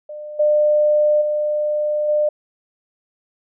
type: tone with level steps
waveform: sine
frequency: 600 Hz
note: D5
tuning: 37 cents sharp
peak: -29 / -12 / -17 / -14 dBFS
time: 0.09-2.29 s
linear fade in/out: 5 ms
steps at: 0.39 / 1.21 / 2.08 s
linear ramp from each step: 10 ms
effects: none